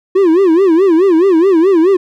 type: tone with vibrato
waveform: triangle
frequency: 355.4 Hz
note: F4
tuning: 30 cents sharp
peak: -4 dBFS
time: 0.15-1.97 s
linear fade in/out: 10 ms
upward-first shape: sine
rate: 4.7 Hz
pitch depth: 200 cents each way
effects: none